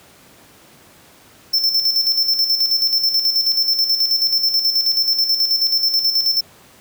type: tone with tremolo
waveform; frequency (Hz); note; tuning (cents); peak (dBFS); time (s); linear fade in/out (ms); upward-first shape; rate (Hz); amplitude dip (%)
square; 5340; E8; +22; -13; 1.53-6.41; 10; square; 9.3; 55
effects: pink hiss -47 dBFS RMS until 6.8 s + high-pass 100 Hz 12 dB/octave